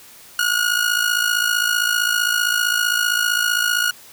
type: tone with amplitude modulation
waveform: sawtooth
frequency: 1444 Hz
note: F#6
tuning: 43 cents flat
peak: -10 dBFS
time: 0.39-3.91 s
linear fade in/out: 2 ms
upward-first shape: sine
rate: 55.4 Hz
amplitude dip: 70%
effects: white hiss -44 dBFS RMS until 4.12 s